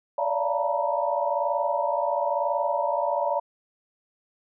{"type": "tone cluster", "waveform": "sine", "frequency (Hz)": [570, 591, 686, 901, 963], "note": ["C#5", "D5", "F5", "A5", "B5"], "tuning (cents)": [48, 11, -31, 41, -44], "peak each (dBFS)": -29, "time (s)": [0.18, 3.4], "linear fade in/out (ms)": 5, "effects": []}